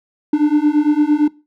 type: beating tone pair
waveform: triangle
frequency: 293.7 / 302.5 Hz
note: D4 / D#4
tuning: 0 / -49 cents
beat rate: 8.8 Hz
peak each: -12 dBFS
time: 0.33-1.28 s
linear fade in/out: 5 ms
effects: noise-tail reverb RT60 0.3 s tail -21 dB re dry